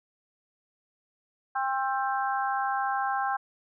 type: harmonic tone with a mistuned harmonic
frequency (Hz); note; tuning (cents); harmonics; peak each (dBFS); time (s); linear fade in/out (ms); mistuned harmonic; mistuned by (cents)
266.3; C4; +31; 3 / 4 / 5 / 6; -28 / -32 / -34 / -34; 1.55-3.37; 10; 6; -25
effects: none